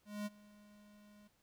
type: tone with ADSR envelope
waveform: square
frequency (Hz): 207.7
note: G#3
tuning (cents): 0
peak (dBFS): -38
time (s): 0.05-1.28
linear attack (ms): 210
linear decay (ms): 29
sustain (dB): -22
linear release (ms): 12
effects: pink hiss -75 dBFS RMS until 1.42 s